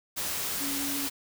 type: tone in noise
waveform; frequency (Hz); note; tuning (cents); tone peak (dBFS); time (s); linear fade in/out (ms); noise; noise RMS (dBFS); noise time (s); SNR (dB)
sine; 280; C#4; +18; -34; 0.6-1.08; 20; white; -32; 0.16-1.1; -5
effects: none